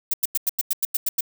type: noise bursts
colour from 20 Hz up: violet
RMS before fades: -21 dBFS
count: 10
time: 0.11-1.208 s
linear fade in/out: 5 ms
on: 27 ms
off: 92 ms
effects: none